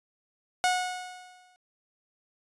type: tone with exponential decay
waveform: sawtooth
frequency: 730 Hz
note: F#5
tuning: 24 cents flat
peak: -17 dBFS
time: 0.64-1.56 s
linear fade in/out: 0 ms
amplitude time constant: 200 ms
effects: resampled to 24000 Hz